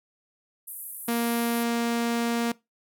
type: band-pass noise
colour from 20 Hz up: pink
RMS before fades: -39 dBFS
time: 0.67-1.64 s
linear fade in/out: 10 ms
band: 9900 to 14000 Hz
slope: 48 dB/octave
type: tone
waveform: sawtooth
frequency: 234.3 Hz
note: A#3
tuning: 9 cents sharp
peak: -20 dBFS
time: 1.08-2.52 s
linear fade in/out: 5 ms
effects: noise-tail reverb RT60 0.2 s tail -21 dB re dry